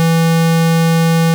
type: tone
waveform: square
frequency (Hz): 164.81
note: E3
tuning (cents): 0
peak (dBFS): -10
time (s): 0-1.34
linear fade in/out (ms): 0
effects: none